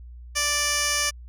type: tone with band-pass filter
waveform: 15% pulse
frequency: 587.3 Hz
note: D5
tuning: in tune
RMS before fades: -24 dBFS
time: 0.35-1.11 s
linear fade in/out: 20 ms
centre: 5900 Hz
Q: 1
effects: added 60 Hz sine -39 dBFS peak until 1.28 s